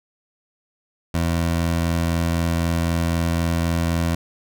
20% pulse tone, 83.9 Hz, E2, 31 cents sharp, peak -14 dBFS, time 1.14-4.15 s, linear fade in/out 5 ms, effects none

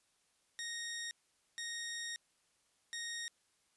15% pulse tone bursts at uneven times, 1864.7 Hz, A#6, in tune, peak -34 dBFS, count 3, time 0.59-1.11 / 1.58-2.16 / 2.93-3.28 s, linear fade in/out 0 ms, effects white hiss -75 dBFS RMS until 3.76 s + resampled to 24000 Hz

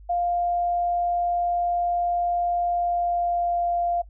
sine tone with pitch glide, 700 to 695.6 Hz, F5 to F5, +4 to -7 cents, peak -21 dBFS, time 0.09-4.02 s, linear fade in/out 10 ms, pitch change -11 cents, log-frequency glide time 2.72-3.71 s, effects noise-tail reverb RT60 0.1 s tail -20 dB re dry + added 50 Hz sine -43 dBFS peak until 4.09 s

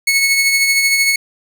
sawtooth tone with tremolo, 2200 Hz, C#7, 14 cents flat, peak -6 dBFS, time 0.07-1.16 s, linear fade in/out 5 ms, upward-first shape triangle, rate 13 Hz, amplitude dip 45%, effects none

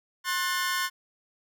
sawtooth chord, F# diminished, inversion second, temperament just, 1065.6 / 1480 / 1776 Hz, C6 / F#6 / A6, +31 / 0 / +16 cents, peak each -26 / -28 / -28 dBFS, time 0.24-0.9 s, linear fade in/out 50 ms, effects none

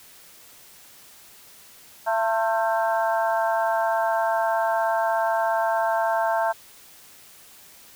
harmonic tone with a mistuned harmonic, 224.3 Hz, A3, 34 cents sharp, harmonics 3 / 4 / 5 / 6 / 7, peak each -23 / -24 / -32 / -34 / -30 dBFS, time 2.06-6.53 s, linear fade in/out 20 ms, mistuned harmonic 5, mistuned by -75 cents, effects white hiss -49 dBFS RMS until 7.95 s

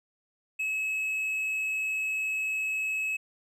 triangle tone, 2577 Hz, E7, 40 cents flat, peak -26 dBFS, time 0.59-3.17 s, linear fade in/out 10 ms, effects none

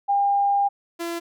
sine / sawtooth tone pair in turn, 803 / 339.1 Hz, G5 / E4, +41 / +49 cents, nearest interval octave + minor third, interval 1492 cents, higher first, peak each -17 / -23 dBFS, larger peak first, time 0.08-0.69 / 0.99-1.2 s, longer first, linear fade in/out 20 ms, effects none

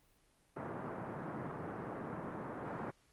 pink band-pass noise, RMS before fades -43 dBFS, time 0.56-2.91 s, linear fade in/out 10 ms, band 120 to 1500 Hz, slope 24 dB/octave, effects pink hiss -71 dBFS RMS until 3.12 s + Opus 32 kbps

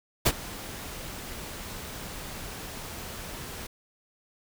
pink noise with ADSR envelope, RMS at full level -19 dBFS, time 0.25-3.67 s, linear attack 17 ms, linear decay 48 ms, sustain -20 dB, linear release 7 ms, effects none

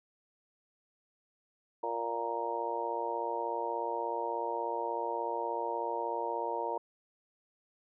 harmonic tone, 116.54 Hz, A#2, in tune, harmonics 3 / 4 / 5 / 6 / 7 / 8, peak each -42 / -38 / -40 / -41 / -45 / -35 dBFS, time 1.83-6.78 s, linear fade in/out 5 ms, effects none

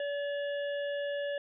harmonic tone, 572 Hz, D5, 46 cents flat, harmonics 1 / 3 / 5 / 6, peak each -32 / -41 / -47 / -51 dBFS, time 0-1.38 s, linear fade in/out 2 ms, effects none

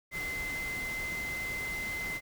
sine tone in noise, 2061 Hz, C7, 27 cents flat, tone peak -34 dBFS, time 0.11-2.21 s, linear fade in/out 50 ms, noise pink, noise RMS -42 dBFS, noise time 0.11-2.21 s, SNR +5 dB, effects none

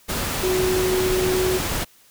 sine tone in noise, 370 Hz, F#4, in tune, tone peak -19 dBFS, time 0.42-1.59 s, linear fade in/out 20 ms, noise pink, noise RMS -25 dBFS, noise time 0.08-1.85 s, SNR +3 dB, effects white hiss -54 dBFS RMS until 2.1 s

